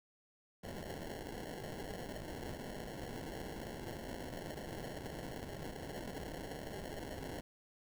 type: noise with sample-and-hold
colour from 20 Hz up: violet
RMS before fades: -45 dBFS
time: 0.63-7.41 s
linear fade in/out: 10 ms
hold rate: 1225 Hz
effects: none